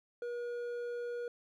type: tone with hard clipping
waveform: triangle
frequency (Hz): 480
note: B4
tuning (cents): -49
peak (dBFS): -38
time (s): 0.22-1.28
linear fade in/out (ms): 2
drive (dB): 9
effects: none